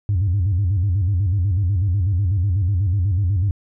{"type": "tone with vibrato", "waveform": "sine", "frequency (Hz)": 94.2, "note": "F#2", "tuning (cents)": 32, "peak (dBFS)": -14, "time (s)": [0.09, 3.51], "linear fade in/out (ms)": 0, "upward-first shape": "square", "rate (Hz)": 8.1, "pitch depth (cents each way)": 140, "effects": ["tanh soft clip ceiling -13 dBFS"]}